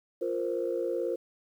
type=chord; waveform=sine; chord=F suspended fourth; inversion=none; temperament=just; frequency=349.2 / 465.6 / 523.8 Hz; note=F4 / Bb4 / C5; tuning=0 / -2 / +2 cents; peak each=-32 dBFS; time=0.21-1.16 s; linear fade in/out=10 ms; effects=tanh soft clip ceiling -19 dBFS + 10-bit